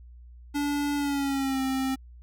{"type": "tone with pitch glide", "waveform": "square", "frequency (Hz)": [288.5, 264.6], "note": ["D4", "C4"], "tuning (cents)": [-31, 20], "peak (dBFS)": -26, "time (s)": [0.54, 1.96], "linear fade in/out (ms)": 20, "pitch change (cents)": -149, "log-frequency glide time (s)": [0.96, 1.61], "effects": ["added 60 Hz sine -45 dBFS peak until 2.22 s"]}